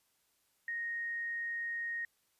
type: tone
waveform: sine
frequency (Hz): 1864.7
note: A#6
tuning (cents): 0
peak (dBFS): -35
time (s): 0.68-2.05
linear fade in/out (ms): 2
effects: white hiss -75 dBFS RMS until 2.39 s + resampled to 32000 Hz